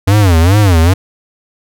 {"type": "tone with vibrato", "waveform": "square", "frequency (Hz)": 92.5, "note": "F#2", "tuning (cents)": 0, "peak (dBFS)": -6, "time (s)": [0.07, 0.94], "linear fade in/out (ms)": 10, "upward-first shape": "sine", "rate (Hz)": 2.4, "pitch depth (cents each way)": 240, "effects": []}